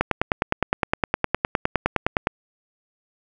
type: click train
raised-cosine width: 0.5 ms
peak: -3 dBFS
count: 23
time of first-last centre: 0.01-2.271 s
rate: 9.73 Hz
effects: none